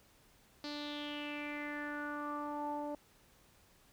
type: tone with low-pass filter sweep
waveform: sawtooth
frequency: 293.8 Hz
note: D4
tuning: 1 cent sharp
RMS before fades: -41 dBFS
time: 0.64-2.95 s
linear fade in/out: 2 ms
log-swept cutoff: 4500 to 720 Hz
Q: 5.7
effects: pink hiss -66 dBFS RMS until 3.92 s